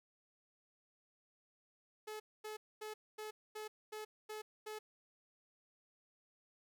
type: tone bursts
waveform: sawtooth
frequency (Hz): 428.9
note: A4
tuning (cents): -44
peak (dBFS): -40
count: 8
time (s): 2.07-4.79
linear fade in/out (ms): 10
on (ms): 130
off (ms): 240
effects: none